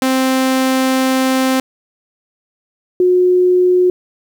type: tone pair in turn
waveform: sawtooth / sine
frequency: 261.6 / 362.6 Hz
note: C4 / F#4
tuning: 0 / -35 cents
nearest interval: tritone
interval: 565 cents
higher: second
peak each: -8 dBFS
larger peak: neither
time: 0.02-1.6 / 3-3.9 s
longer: first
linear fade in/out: 2 ms
effects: 8-bit